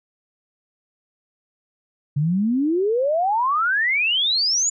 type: exponential sweep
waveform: sine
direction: up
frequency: 138.59 to 7090 Hz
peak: -17 dBFS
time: 2.16-4.7 s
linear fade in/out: 10 ms
effects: none